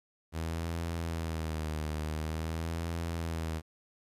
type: tone with vibrato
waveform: sawtooth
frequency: 80.3 Hz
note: E2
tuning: 45 cents flat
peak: -29 dBFS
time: 0.32-3.62 s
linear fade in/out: 50 ms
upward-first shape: sine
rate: 0.47 Hz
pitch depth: 74 cents each way
effects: resampled to 32000 Hz + 11-bit